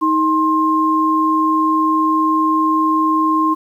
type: tone pair together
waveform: sine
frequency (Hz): 315.1 / 1059.9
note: D#4 / C6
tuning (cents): +22 / +22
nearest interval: octave + major sixth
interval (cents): 2100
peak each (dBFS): -16 / -14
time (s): 0.01-3.55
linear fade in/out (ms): 20
effects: 8-bit